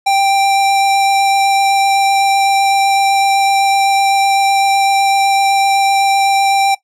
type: tone with vibrato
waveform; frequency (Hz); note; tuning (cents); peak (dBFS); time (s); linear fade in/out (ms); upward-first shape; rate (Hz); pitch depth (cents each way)
square; 787; G5; +7; -10; 0.06-6.75; 10; sine; 7.9; 8
effects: noise-tail reverb RT60 0.1 s tail -18 dB re dry + low-pass 10000 Hz 12 dB/octave